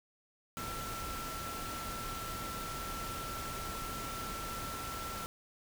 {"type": "tone in noise", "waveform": "sine", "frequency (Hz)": 1342, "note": "E6", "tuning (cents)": 31, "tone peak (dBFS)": -42, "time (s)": [0.57, 5.26], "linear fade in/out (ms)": 0, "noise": "pink", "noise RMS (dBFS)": -42, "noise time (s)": [0.57, 5.26], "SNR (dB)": -3, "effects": []}